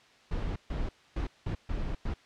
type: noise bursts at uneven times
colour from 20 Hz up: brown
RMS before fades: -32 dBFS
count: 6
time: 0.31-0.56 / 0.7-0.89 / 1.16-1.27 / 1.46-1.55 / 1.69-1.95 / 2.05-2.14 s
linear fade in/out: 5 ms
effects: white hiss -59 dBFS RMS until 2.25 s + low-pass 4000 Hz 12 dB/octave